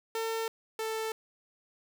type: tone pair in turn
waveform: sawtooth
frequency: 450 / 442.3 Hz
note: A4 / A4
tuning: +39 / +9 cents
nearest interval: unison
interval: 30 cents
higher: first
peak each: -27 / -28 dBFS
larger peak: first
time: 0.15-0.48 / 0.79-1.12 s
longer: neither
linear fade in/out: 2 ms
effects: none